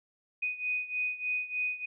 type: beating tone pair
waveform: sine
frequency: 2489 / 2492.3 Hz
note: D#7 / D#7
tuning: 0 / +2 cents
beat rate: 3.3 Hz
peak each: -32 / -35 dBFS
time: 0.42-1.86 s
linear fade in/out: 10 ms
effects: none